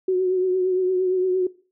sine tone with vibrato, 370 Hz, F#4, in tune, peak -17 dBFS, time 0.08-1.47 s, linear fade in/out 5 ms, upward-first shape triangle, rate 8.7 Hz, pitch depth 38 cents each way, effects noise-tail reverb RT60 0.4 s tail -20 dB re dry

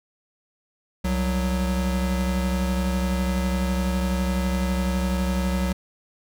square tone pair together, 65.41 / 184.26 Hz, C2 / F#3, 0 / -7 cents, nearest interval octave + tritone, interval 1793 cents, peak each -25 dBFS, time 1.04-5.73 s, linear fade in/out 10 ms, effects none

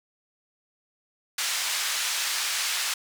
white band-pass noise, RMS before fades -28 dBFS, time 1.38-2.94 s, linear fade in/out 5 ms, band 1200 to 6800 Hz, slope 12 dB/octave, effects none

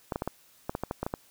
clicks, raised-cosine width 1 ms, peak -16 dBFS, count 11, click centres 0.122 / 0.159 / 0.221 / 0.276 / 0.695 / 0.751 / 0.836 / 0.911 / 1.03 / 1.065 / 1.139 s, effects white hiss -60 dBFS RMS until 1.3 s

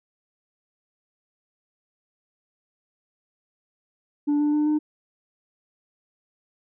sine tone with pitch steps, 292.2 / 295.8 / 299.4 / 303 Hz, D4 / D4 / D4 / D#4, -9 / +13 / +33 / -46 cents, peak -16 dBFS, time 4.27-4.79 s, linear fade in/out 20 ms, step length 130 ms, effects tanh soft clip ceiling -18 dBFS

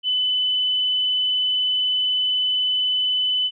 sine tone, 3008 Hz, F#7, 28 cents sharp, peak -18 dBFS, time 0.03-3.51 s, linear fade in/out 50 ms, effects none

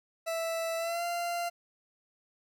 40% pulse tone with pitch glide, 659.3 to 691.7 Hz, E5 to F5, 0 to -17 cents, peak -30 dBFS, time 0.26-1.5 s, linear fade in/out 20 ms, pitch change +83 cents, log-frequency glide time 0.77-1.04 s, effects 11-bit

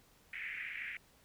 pink band-pass noise, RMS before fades -43 dBFS, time 0.33-0.97 s, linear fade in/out 2 ms, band 1800 to 2400 Hz, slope 48 dB/octave, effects pink hiss -66 dBFS RMS until 1.24 s

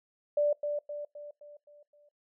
sine tone with echo, 587.3 Hz, D5, in tune, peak -23 dBFS, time 0.37-0.53 s, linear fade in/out 5 ms, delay 260 ms, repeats 6, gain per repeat -6 dB, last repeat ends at 2.09 s, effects noise-tail reverb RT60 0.2 s tail -25 dB re dry

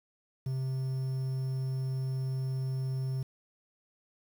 triangle tone with quantisation, 131.5 Hz, C3, 9 cents sharp, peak -28 dBFS, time 0.46-3.23 s, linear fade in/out 5 ms, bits 9, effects none

